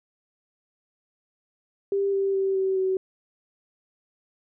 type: tone with pitch steps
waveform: sine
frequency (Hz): 396.4 / 391.6 / 386.9 / 382.2 / 377.6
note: G4 / G4 / G4 / G4 / F#4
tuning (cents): +19 / -2 / -23 / -44 / +35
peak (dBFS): -21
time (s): 1.92-2.97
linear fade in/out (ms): 2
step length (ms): 210
effects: none